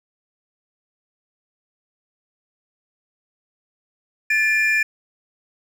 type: tone pair together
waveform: triangle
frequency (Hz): 1748 / 2396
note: A6 / D7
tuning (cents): -12 / +34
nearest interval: perfect fourth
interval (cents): 546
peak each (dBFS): -17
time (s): 4.3-4.83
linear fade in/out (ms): 5
effects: none